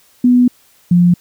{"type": "tone pair in turn", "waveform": "sine", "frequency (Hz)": [246.9, 175.65], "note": ["B3", "F3"], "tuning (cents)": [0, 10], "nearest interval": "tritone", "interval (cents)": 590, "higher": "first", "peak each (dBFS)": -6, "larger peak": "neither", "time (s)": [[0.24, 0.48], [0.91, 1.14]], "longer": "first", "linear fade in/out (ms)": 5, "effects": ["white hiss -51 dBFS RMS until 1.2 s"]}